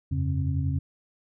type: tone cluster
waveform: sine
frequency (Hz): 85.6 / 96.2 / 137.7 / 268.3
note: F2 / G2 / C#3 / C4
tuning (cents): -34 / -32 / -11 / +44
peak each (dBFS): -27 / -34 / -27 / -35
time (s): 0.11-0.79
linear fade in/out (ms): 10
effects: none